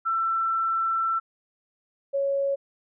sine tone pair in turn, 1339 / 554.3 Hz, E6 / C#5, +27 / 0 cents, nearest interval octave + minor third, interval 1527 cents, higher first, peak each -22 dBFS, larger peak neither, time 0.05-1.2 / 2.13-2.56 s, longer first, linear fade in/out 20 ms, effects none

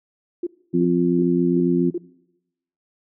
sine tone bursts, 349.2 Hz, F4, in tune, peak -21 dBFS, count 5, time 0.43-1.98 s, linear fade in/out 5 ms, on 38 ms, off 340 ms
harmonic tone, 87.31 Hz, F2, in tune, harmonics 2 / 3 / 4, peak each -20 / -20 / -20 dBFS, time 0.73-1.91 s, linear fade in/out 20 ms
effects noise-tail reverb RT60 0.9 s tail -22 dB re dry

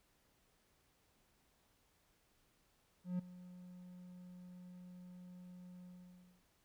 triangle tone with ADSR envelope, 180 Hz, F#3, 47 cents flat, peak -32 dBFS, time 3.04-6.44 s, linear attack 150 ms, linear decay 8 ms, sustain -18 dB, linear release 590 ms, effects pink hiss -75 dBFS RMS until 6.64 s

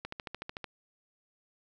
click train, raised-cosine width 0.3 ms, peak -22 dBFS, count 9, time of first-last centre 0.05-0.643 s, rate 13.5 Hz, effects none

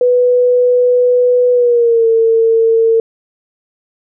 sine tone with pitch glide, 493.9 to 452.9 Hz, B4 to A#4, 0 to -50 cents, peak -7 dBFS, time 0.01-3 s, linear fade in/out 2 ms, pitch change -150 cents, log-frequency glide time 1.52-2.07 s, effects none

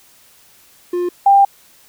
triangle / sine tone pair in turn, 353.9 / 794.5 Hz, F4 / G5, +23 / +23 cents, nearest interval octave + major second, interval 1400 cents, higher second, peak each -14 / -6 dBFS, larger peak second, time 0.93-1.09 / 1.26-1.45 s, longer second, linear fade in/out 5 ms, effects white hiss -49 dBFS RMS until 1.88 s

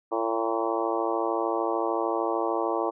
harmonic tone with a mistuned harmonic, 113.3 Hz, A#2, 49 cents flat, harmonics 3 / 4 / 5 / 6 / 7 / 8 / 9 / 10, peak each -30 / -31 / -32 / -33 / -33 / -34 / -35 / -35 dBFS, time 0.11-2.91 s, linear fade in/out 20 ms, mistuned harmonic 8, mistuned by +28 cents, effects none

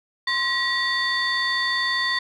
sine tone cluster, 1053 / 1914 / 3556 / 4509 Hz, C6 / A#6 / A7 / C#8, +11 / +45 / +18 / +29 cents, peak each -28 / -22 / -27 / -27 dBFS, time 0.27-2.19 s, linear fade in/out 5 ms, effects tanh soft clip ceiling -14 dBFS

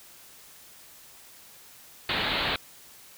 white low-pass noise, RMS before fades -28 dBFS, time 2.09-2.56 s, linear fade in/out 2 ms, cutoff 4300 Hz, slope 96 dB/octave, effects white hiss -51 dBFS RMS until 3.17 s

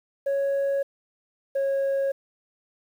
sine tone pair in turn, 554.4 / 547.7 Hz, C#5 / C#5, 0 / -21 cents, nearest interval unison, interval 21 cents, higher first, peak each -19 dBFS, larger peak neither, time 0.26-0.83 / 1.55-2.12 s, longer neither, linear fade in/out 10 ms, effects tanh soft clip ceiling -21 dBFS + 9-bit

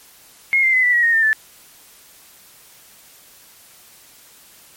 sine tone with pitch steps, 2153 / 2091 / 2030 / 1970.9 / 1913.7 / 1858.1 / 1804.2 / 1751.8 Hz, C7 / C7 / B6 / B6 / A#6 / A#6 / A6 / A6, +49 / -2 / +47 / -4 / +45 / -6 / +43 / -8 cents, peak -12 dBFS, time 0.53-1.33 s, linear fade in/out 0 ms, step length 100 ms, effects white hiss -47 dBFS RMS until 4.76 s + MP3 64 kbps

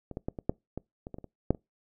clicks, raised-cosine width 2 ms, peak -26 / -21 / -18 / -24 / -12 / -21 / -26 / -26 / -29 / -30 / -9 / -28 dBFS, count 12, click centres 0.113 / 0.171 / 0.285 / 0.388 / 0.495 / 0.776 / 1.069 / 1.143 / 1.185 / 1.243 / 1.506 / 1.548 s, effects noise-tail reverb RT60 0.2 s tail -25 dB re dry

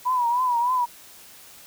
sine tone with vibrato, 978 Hz, B5, 17 cents flat, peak -19 dBFS, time 0.05-0.86 s, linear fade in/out 20 ms, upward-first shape triangle, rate 3.3 Hz, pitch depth 95 cents each way, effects white hiss -47 dBFS RMS until 1.66 s

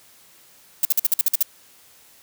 violet noise bursts, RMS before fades -17 dBFS, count 9, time 0.83-1.427 s, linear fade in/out 2 ms, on 21 ms, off 51 ms, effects white hiss -52 dBFS RMS until 2.22 s + high-pass 60 Hz 12 dB/octave

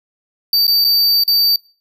square tone with dropouts, 4624 Hz, D8, 28 cents flat, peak -11 dBFS, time 0.53-1.56 s, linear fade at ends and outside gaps 2 ms, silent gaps 0.669-0.678 / 0.843-0.847 / 1.237-1.278 s, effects noise-tail reverb RT60 0.4 s tail -25 dB re dry

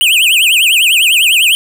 square tone with vibrato, 2794 Hz, F7, in tune, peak -7 dBFS, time 0.01-1.55 s, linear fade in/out 0 ms, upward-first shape triangle, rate 10 Hz, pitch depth 270 cents each way, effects none

